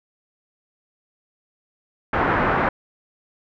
white low-pass noise, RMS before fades -20 dBFS, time 2.13-2.69 s, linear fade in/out 5 ms, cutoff 1600 Hz, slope 24 dB/octave, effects none

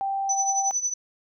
sine tone, 784 Hz, G5, in tune, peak -24 dBFS, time 0.01-0.71 s, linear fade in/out 0 ms
sine tone with tremolo, 5990 Hz, F#8, 20 cents sharp, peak -20 dBFS, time 0.29-0.94 s, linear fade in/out 5 ms, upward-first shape triangle, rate 11 Hz, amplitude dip 85%
effects none

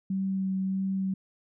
sine tone with vibrato, 191.2 Hz, G3, 43 cents flat, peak -26 dBFS, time 0.1-1.14 s, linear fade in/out 5 ms, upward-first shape sine, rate 1.6 Hz, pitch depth 11 cents each way, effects none

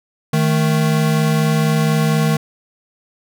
square tone pair together, 155.79 / 220 Hz, D#3 / A3, +3 / 0 cents, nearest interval tritone, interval 597 cents, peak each -15 / -20 dBFS, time 0.33-2.37 s, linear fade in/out 5 ms, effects none

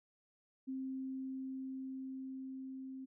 sine tone with level ramp, 263.8 Hz, C4, 14 cents sharp, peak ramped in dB -38 to -44 dBFS, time 0.67-3.06 s, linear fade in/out 20 ms, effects none

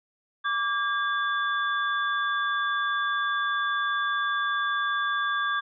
sine tone cluster, 1163 / 1618 / 3477 Hz, D6 / G#6 / A7, -17 / -46 / -21 cents, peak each -27 / -27 / -35 dBFS, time 0.44-5.61 s, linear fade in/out 20 ms, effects none

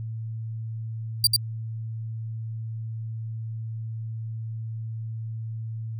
sawtooth tone with echo, 4691 Hz, D8, 3 cents flat, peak -12 dBFS, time 1.24-1.27 s, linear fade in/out 2 ms, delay 93 ms, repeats 1, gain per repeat -2 dB, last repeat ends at 1.363 s, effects added 112 Hz sine -30 dBFS peak until 5.99 s

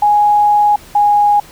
sine tone pair in turn, 830.6 / 824.9 Hz, G#5 / G#5, 0 / -12 cents, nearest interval unison, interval 12 cents, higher first, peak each -7 dBFS, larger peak neither, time 0.02-0.76 / 0.95-1.4 s, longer first, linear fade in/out 5 ms, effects pink hiss -39 dBFS RMS until 1.51 s

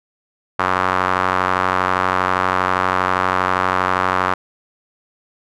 sawtooth tone with band-pass filter, 92.5 Hz, F#2, in tune, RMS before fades -18 dBFS, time 0.59-4.34 s, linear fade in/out 5 ms, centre 1200 Hz, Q 2.5, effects none

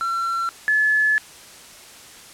triangle / sine tone pair in turn, 1356 / 1720.6 Hz, E6 / A6, +49 / -39 cents, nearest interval major third, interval 412 cents, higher second, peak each -19 / -15 dBFS, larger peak second, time 0.01-0.49 / 0.68-1.18 s, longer second, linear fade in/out 0 ms, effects white hiss -43 dBFS RMS until 2.33 s + low-pass 10000 Hz 12 dB/octave

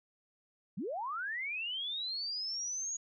sine linear sweep, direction up, 145.3 to 6740 Hz, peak -35 dBFS, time 0.77-2.97 s, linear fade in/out 10 ms, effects none

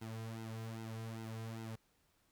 sawtooth tone with flanger, 112.3 Hz, A2, 36 cents sharp, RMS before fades -45 dBFS, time 0.01-1.76 s, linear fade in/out 10 ms, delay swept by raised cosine 1.7 to 3.5 ms, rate 2.5 Hz, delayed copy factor -0.85, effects pink hiss -75 dBFS RMS until 2.31 s

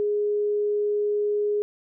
sine tone, 415.3 Hz, G#4, in tune, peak -21 dBFS, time 0-1.62 s, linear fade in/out 0 ms, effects none

